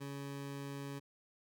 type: tone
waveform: 20% pulse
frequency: 140 Hz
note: C#3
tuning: 18 cents sharp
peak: -37 dBFS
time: 0-1 s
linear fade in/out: 20 ms
effects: none